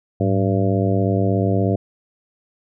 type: harmonic tone with a mistuned harmonic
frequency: 96.7 Hz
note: G2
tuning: 23 cents flat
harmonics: 1 / 2 / 3 / 4 / 5 / 6 / 7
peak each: -19 / -22 / -24 / -25 / -26 / -27 / -27 dBFS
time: 0.2-1.76 s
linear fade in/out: 5 ms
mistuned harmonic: 1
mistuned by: +140 cents
effects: none

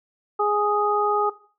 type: harmonic tone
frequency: 415.3 Hz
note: G#4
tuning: in tune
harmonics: 1 / 2 / 3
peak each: -23 / -23 / -23 dBFS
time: 0.39-1.3 s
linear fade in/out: 10 ms
effects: noise-tail reverb RT60 0.4 s tail -17 dB re dry

